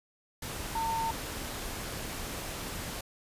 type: tone in noise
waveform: sine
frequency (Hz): 905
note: A5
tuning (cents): +48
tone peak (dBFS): -29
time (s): 0.75-1.11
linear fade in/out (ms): 5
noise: pink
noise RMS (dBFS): -38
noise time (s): 0.42-3.01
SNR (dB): +6
effects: resampled to 32000 Hz